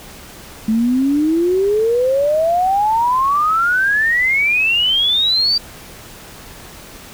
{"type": "exponential sweep", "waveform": "sine", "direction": "up", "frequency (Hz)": [215.4, 4699], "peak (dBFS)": -12, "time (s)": [0.68, 5.58], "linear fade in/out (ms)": 5, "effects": ["pink hiss -37 dBFS RMS until 7.13 s"]}